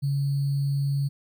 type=tone with sample-and-hold; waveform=sine; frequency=140 Hz; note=C#3; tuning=18 cents sharp; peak=-22 dBFS; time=0.02-1.09 s; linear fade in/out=20 ms; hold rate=4410 Hz; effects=none